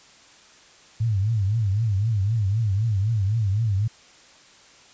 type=tone with vibrato; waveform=sine; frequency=105.1 Hz; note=G#2; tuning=21 cents sharp; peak=-19 dBFS; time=1-3.88 s; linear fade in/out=10 ms; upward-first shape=triangle; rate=3.9 Hz; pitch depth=210 cents each way; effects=white hiss -51 dBFS RMS until 4.93 s + resampled to 16000 Hz